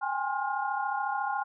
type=tone cluster; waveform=sine; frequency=797 / 831 / 1059 / 1418 Hz; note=G5 / G#5 / C6 / F6; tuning=+28 / +1 / +21 / +26 cents; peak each=-33 / -32 / -35 / -35 dBFS; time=0.01-1.44 s; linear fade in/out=20 ms; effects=none